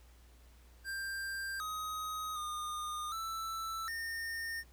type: tone with pitch steps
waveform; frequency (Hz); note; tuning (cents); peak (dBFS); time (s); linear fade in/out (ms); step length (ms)
square; 1584 / 1258 / 1220 / 1324 / 1826; G6 / D#6 / D#6 / E6 / A#6; +18 / +19 / -34 / +7 / -36; -38; 0.84-4.64; 50; 760
effects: added 60 Hz sine -57 dBFS peak until 4.72 s + pink hiss -66 dBFS RMS until 4.72 s